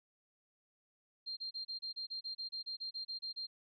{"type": "tone bursts", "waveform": "sine", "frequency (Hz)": 4186, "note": "C8", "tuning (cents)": 0, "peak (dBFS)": -39, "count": 16, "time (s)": [1.26, 3.47], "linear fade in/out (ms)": 20, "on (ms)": 110, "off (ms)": 30, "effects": []}